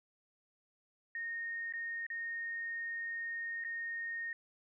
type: tone with dropouts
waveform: sine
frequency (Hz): 1849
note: A#6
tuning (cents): -15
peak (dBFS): -37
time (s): 1.15-4.33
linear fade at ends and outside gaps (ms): 2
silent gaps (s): 1.725-1.736 / 2.066-2.101 / 3.64-3.647
effects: none

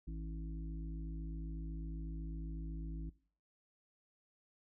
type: harmonic tone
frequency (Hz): 54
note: A1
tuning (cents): -32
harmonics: 1 / 3 / 5 / 6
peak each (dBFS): -41 / -48 / -53 / -54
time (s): 0.07-3.1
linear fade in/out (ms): 10
effects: noise-tail reverb RT60 0.5 s tail -21 dB re dry

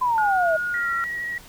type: exponential sweep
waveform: sine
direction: down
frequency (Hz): 1028 to 625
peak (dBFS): -18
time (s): 0.01-0.57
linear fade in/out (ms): 10
type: tone with pitch glide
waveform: sine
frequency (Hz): 1439 to 1371.6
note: F#6 to F6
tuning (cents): -49 to -32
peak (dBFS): -23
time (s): 0.18-1.04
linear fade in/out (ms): 0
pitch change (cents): -83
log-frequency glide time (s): 0.71-0.93
type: tone with vibrato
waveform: sine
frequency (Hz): 1912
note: A#6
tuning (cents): +43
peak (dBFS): -26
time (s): 0.74-1.38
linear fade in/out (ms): 2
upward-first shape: sine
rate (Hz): 13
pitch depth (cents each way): 17
effects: pink hiss -46 dBFS RMS until 1.48 s

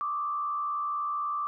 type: tone with frequency modulation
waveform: sine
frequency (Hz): 1174.7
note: D6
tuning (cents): 0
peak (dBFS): -28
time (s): 0.01-1.47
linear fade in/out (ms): 0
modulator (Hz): 76.1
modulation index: 0.64
effects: none

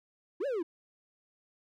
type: linear two-way sweep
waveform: triangle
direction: up then down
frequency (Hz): 295.6 to 590 to 306.3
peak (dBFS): -28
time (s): 0.4-0.63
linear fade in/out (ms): 10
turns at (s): 0.46
effects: none

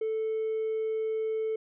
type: tone with hard clipping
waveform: triangle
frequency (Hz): 440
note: A4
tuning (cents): 0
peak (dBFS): -28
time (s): 0.01-1.56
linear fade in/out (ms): 5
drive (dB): 4
effects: resampled to 8000 Hz

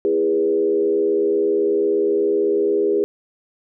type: tone with frequency modulation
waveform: sine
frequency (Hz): 407.1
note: G#4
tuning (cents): -35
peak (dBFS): -15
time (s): 0.05-3.04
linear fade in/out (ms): 0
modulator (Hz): 77.7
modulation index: 0.85
effects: none

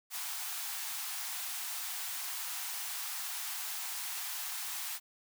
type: high-pass noise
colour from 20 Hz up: white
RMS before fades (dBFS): -39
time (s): 0.1-5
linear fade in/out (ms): 50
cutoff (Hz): 700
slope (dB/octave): 96
effects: none

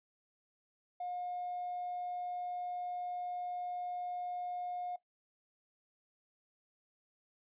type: tone with hard clipping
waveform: sine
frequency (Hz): 716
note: F5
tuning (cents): +43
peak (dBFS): -38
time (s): 1-4.96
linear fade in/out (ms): 5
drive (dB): 1
effects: noise-tail reverb RT60 0.1 s tail -17 dB re dry + resampled to 8000 Hz

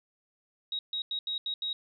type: tone bursts at uneven times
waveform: sine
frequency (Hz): 3800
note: A#7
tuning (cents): +33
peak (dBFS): -30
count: 6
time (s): 0.72-0.79 / 0.93-1.02 / 1.11-1.19 / 1.27-1.38 / 1.46-1.54 / 1.62-1.73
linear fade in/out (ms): 2
effects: none

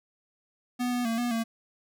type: tone with pitch steps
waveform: square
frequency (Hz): 246.6 / 245.1 / 228 / 242 / 227.7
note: B3 / B3 / A#3 / B3 / A#3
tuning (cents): -2 / -13 / -38 / -35 / -40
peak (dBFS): -27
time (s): 0.79-1.44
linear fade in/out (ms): 20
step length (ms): 130
effects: none

